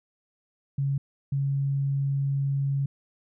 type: tone pair in turn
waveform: sine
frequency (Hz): 138.59 / 138.59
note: C#3 / C#3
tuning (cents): 0 / 0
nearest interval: unison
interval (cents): 0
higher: neither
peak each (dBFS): -23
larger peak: neither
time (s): 0.78-0.98 / 1.32-2.86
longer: second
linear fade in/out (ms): 5
effects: none

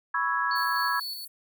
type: chord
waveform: sine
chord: C# minor seventh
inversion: third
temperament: equal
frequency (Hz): 987.8 / 1108.7 / 1318.5 / 1661.2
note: B5 / C#6 / E6 / G#6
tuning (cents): 0 / 0 / 0 / 0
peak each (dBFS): -30 / -30 / -31 / -28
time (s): 0.14-1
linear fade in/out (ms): 5
type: tone with tremolo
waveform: sine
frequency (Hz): 4435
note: C#8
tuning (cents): 0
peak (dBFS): -32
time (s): 0.51-1.25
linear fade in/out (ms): 2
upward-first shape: square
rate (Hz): 4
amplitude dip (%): 45
type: high-pass noise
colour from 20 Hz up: pink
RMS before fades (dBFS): -43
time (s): 0.55-1.28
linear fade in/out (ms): 10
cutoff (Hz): 9700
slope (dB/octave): 48
effects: none

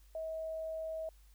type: tone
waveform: sine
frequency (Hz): 641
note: E5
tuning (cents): -49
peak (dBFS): -37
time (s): 0.15-1.09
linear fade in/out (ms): 2
effects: added 50 Hz sine -58 dBFS peak until 1.34 s + white hiss -70 dBFS RMS until 1.34 s

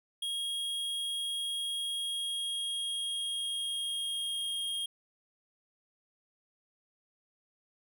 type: tone with pitch glide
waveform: square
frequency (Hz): 3275 to 3243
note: G#7 to G#7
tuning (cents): -25 to -42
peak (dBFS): -33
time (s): 0.22-4.86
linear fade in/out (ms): 5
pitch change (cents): -17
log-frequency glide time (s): 1.89-4.67
effects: none

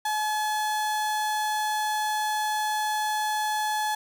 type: tone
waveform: 35% pulse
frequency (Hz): 854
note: G#5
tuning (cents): +48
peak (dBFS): -23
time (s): 0.05-3.95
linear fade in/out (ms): 5
effects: 9-bit

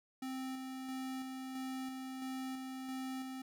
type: tone with tremolo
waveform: square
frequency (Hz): 261.6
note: C4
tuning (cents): 0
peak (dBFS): -40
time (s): 0.22-3.42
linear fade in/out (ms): 5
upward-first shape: square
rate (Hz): 1.5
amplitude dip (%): 30
effects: none

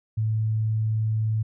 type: tone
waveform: sine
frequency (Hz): 109.6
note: A2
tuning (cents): -6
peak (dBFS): -21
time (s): 0.17-1.43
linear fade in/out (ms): 10
effects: none

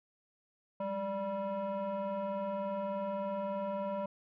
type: tone with frequency modulation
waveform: sine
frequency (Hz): 587.3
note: D5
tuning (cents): 0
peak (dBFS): -31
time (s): 0.8-4.06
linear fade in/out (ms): 5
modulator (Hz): 386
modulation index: 1
effects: tanh soft clip ceiling -32 dBFS

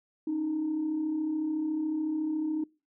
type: tone pair together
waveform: sine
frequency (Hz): 277.2 / 311.1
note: C#4 / D#4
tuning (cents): 0 / 0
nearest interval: major second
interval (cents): 200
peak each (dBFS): -37 / -27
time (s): 0.27-2.64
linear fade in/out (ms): 5
effects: noise-tail reverb RT60 0.3 s tail -24 dB re dry + tanh soft clip ceiling -23 dBFS

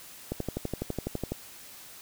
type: click train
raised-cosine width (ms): 2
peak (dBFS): -17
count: 13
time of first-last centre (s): 0.32-1.32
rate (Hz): 12
effects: white hiss -48 dBFS RMS until 2.01 s

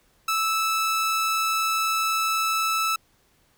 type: tone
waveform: sawtooth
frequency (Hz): 1312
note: E6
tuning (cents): -9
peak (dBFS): -18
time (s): 0.28-2.96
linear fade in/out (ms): 5
effects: pink hiss -63 dBFS RMS until 3.57 s

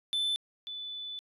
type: tone pair in turn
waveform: triangle / sine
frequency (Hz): 3520 / 3490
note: A7 / A7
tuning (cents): 0 / -15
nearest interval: unison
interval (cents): 15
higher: first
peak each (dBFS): -26 / -37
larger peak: first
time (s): 0.13-0.36 / 0.67-1.19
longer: second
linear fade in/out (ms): 0
effects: resampled to 32000 Hz

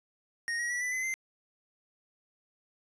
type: tone with pitch steps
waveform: square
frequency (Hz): 1862 / 1903.3 / 1945.6 / 1988.7 / 2033 / 2078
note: A#6 / A#6 / B6 / B6 / B6 / C7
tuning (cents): -2 / +36 / -26 / +12 / +50 / -12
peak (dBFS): -31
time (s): 0.48-1.14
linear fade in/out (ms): 0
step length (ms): 110
effects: resampled to 22050 Hz + 11-bit

